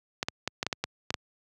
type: clicks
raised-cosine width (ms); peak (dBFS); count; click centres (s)
0.2; -11; 9; 0.229 / 0.285 / 0.476 / 0.629 / 0.666 / 0.728 / 0.84 / 1.105 / 1.142
effects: high-pass 80 Hz 12 dB/octave